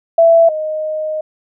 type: tone pair in turn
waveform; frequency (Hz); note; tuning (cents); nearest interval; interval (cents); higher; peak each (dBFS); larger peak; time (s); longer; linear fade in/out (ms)
sine; 665 / 620.3; E5 / D#5; +15 / -5; minor second; 120; first; -5 / -17; first; 0.18-0.49 / 0.49-1.21; second; 5
effects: none